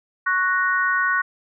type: chord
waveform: sine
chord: F# major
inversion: second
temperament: equal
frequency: 1108.7 / 1480 / 1864.7 Hz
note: C#6 / F#6 / A#6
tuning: 0 / 0 / 0 cents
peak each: -23 / -20 / -24 dBFS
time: 0.26-1.22 s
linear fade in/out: 10 ms
effects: none